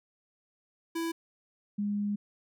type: tone pair in turn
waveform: square / sine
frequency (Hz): 331.2 / 205.2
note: E4 / G#3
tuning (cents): +8 / -21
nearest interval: minor sixth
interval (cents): 829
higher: first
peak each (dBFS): -31 / -28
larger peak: second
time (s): 0.95-1.12 / 1.78-2.16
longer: second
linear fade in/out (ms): 10
effects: none